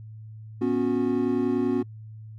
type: chord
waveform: triangle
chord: B suspended second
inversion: none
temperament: equal with one note detuned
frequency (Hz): 246.9 / 277.2 / 363.6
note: B3 / C#4 / F#4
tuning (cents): 0 / 0 / -30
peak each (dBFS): -24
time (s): 0.61-1.83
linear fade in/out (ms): 10
effects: noise-tail reverb RT60 0.1 s tail -26 dB re dry + added 109 Hz sine -39 dBFS peak until 2.38 s